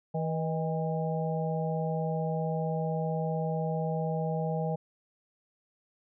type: harmonic tone with a mistuned harmonic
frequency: 161.6 Hz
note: E3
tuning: 34 cents flat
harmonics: 1 / 3 / 4 / 5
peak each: -30 / -35 / -36 / -37 dBFS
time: 0.14-4.76 s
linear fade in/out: 10 ms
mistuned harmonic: 4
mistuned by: -57 cents
effects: none